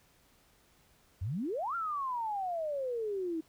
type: exponential two-way sweep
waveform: sine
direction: up then down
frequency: 82.5 to 1400 to 313.1 Hz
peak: -32 dBFS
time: 1.21-3.41 s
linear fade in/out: 10 ms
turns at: 1.75 s
effects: pink hiss -66 dBFS RMS until 3.48 s